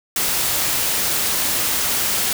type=noise; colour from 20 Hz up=white; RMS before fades=-20 dBFS; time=0.16-2.33 s; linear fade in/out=2 ms; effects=none